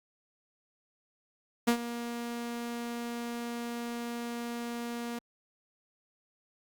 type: tone with ADSR envelope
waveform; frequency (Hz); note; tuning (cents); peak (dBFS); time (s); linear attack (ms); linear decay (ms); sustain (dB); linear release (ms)
sawtooth; 236.7; A#3; +27; -17; 1.67-5.19; 13; 85; -14; 7
effects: Opus 48 kbps